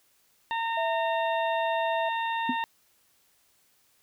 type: harmonic tone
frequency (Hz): 915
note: A#5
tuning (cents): -32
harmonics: 1 / 2 / 3 / 4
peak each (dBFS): -28 / -34 / -38 / -40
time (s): 0.51-2.64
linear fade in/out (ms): 0
type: tone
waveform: sine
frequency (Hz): 660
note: E5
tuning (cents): +2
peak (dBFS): -28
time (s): 0.77-2.09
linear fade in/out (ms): 5
type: tone with exponential decay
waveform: sine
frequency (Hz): 250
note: B3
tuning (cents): +21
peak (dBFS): -21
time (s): 2.49-2.57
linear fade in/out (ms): 5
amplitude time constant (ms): 16
effects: white hiss -66 dBFS RMS until 4.02 s